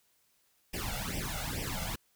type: noise with flanger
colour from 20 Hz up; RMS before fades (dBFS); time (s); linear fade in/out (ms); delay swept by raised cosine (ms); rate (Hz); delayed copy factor
pink; -36; 0.73-1.96; 10; 0.36 to 1.46; 2.3; +0.95
effects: white hiss -71 dBFS RMS until 2.15 s